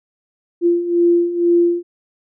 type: beating tone pair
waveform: sine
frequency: 343.6 / 345.7 Hz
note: F4 / F4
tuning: -28 / -18 cents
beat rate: 2.1 Hz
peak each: -18 / -13 dBFS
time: 0.61-1.83 s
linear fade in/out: 50 ms
effects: none